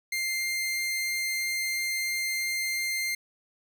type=tone; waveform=sawtooth; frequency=2101 Hz; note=C7; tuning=7 cents sharp; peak=-24 dBFS; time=0.12-3.15 s; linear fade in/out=5 ms; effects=none